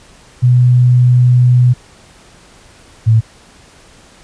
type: tone pair in turn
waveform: sine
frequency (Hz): 124.1 / 111.95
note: B2 / A2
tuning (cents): +9 / +30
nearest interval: major second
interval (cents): 179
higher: first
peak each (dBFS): -5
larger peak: neither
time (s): 0.42-1.74 / 3.06-3.21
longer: first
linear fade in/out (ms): 20
effects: pink hiss -43 dBFS RMS until 4.23 s + resampled to 22050 Hz